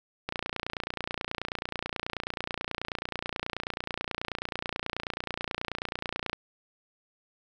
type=click train; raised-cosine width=0.3 ms; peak=-15 dBFS; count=178; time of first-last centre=0.29-6.331 s; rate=29.3 Hz; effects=none